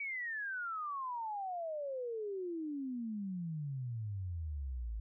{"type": "exponential sweep", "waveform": "sine", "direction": "down", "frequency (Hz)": [2292, 52.3], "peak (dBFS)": -37, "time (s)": [0, 5], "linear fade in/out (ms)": 5, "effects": []}